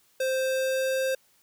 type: tone with pitch glide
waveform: square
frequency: 523.3 to 527.2 Hz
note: C5 to C5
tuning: 0 to +13 cents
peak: -25 dBFS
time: 0.2-1.15 s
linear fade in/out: 5 ms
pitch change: +13 cents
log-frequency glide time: 0.35-1.03 s
effects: white hiss -64 dBFS RMS until 1.42 s